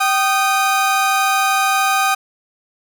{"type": "tone pair together", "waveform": "30% pulse", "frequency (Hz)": [775, 1233.4], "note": ["G5", "D#6"], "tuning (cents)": [-20, -16], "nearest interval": "minor sixth", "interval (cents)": 804, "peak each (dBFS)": -14, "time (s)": [0, 2.15], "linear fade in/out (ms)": 10, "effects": ["8-bit"]}